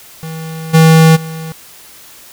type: tone with level steps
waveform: square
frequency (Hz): 160.9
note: E3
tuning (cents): -42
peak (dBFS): -23 / -4 / -23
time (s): 0.23-1.52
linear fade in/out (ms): 0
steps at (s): 0.73 / 1.15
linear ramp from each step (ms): 20
effects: white hiss -38 dBFS RMS until 2.32 s